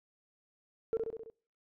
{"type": "tone with echo", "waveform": "sine", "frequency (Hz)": 450.3, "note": "A4", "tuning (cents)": 40, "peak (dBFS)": -26, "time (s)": [0.93, 0.97], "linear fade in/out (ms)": 0, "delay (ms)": 66, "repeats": 5, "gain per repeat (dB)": -4, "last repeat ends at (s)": 1.3, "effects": ["noise-tail reverb RT60 0.5 s tail -25 dB re dry", "tanh soft clip ceiling -25 dBFS"]}